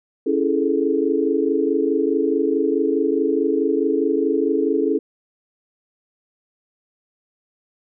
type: chord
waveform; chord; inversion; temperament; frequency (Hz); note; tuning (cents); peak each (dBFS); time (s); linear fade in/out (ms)
sine; A major seventh; first; equal; 277.2 / 329.6 / 415.3 / 440; C#4 / E4 / G#4 / A4; 0 / 0 / 0 / 0; -22; 0.26-4.99; 10
effects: none